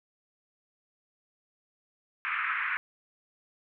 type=band-pass noise; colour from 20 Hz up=pink; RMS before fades=-31 dBFS; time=2.25-2.77 s; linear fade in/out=0 ms; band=1200 to 2400 Hz; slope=48 dB/octave; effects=none